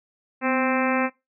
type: harmonic tone with a mistuned harmonic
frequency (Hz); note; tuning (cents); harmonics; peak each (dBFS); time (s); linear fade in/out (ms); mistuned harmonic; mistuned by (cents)
261.6; C4; 0; 1 / 2 / 3 / 4 / 5 / 6 / 7 / 8 / 9 / 10; -24 / -27 / -29 / -30 / -31 / -32 / -32 / -33 / -34 / -34; 0.41-1.1; 50; 1; -52
effects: noise-tail reverb RT60 0.2 s tail -18 dB re dry